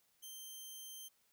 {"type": "tone", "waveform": "10% pulse", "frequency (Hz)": 3136, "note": "G7", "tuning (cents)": 0, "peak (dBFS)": -40, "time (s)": [0.22, 1.09], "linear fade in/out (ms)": 20, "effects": ["white hiss -75 dBFS RMS until 1.32 s"]}